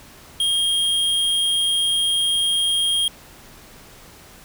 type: tone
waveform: square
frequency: 3236 Hz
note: G#7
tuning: 46 cents flat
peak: -18 dBFS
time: 0.4-3.08 s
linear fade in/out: 2 ms
effects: pink hiss -45 dBFS RMS until 4.44 s